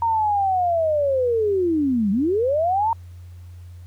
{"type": "linear two-way sweep", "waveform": "sine", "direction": "down then up", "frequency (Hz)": [932.3, 188.5, 932.3], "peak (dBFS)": -17, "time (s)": [0.02, 2.93], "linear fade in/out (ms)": 2, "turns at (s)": 2.11, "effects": ["added 88 Hz sine -37 dBFS peak until 3.86 s", "pink hiss -59 dBFS RMS until 3.86 s"]}